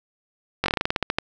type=slowing click train; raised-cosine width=0.3 ms; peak=-5 dBFS; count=13; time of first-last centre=0.64-1.185 s; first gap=20 ms; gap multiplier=1.14; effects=none